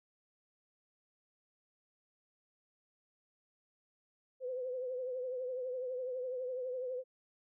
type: tone with vibrato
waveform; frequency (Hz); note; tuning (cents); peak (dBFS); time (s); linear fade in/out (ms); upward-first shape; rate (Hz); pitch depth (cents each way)
sine; 507; B4; +45; -36; 4.4-7.04; 50; triangle; 12; 68
effects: none